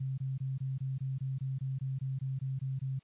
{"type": "tone bursts", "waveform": "sine", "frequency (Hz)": 133.1, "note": "C3", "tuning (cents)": 30, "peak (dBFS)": -32, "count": 15, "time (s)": [0, 2.994], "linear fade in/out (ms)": 10, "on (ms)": 180, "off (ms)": 21, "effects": ["white hiss -69 dBFS RMS until 3.03 s", "resampled to 8000 Hz"]}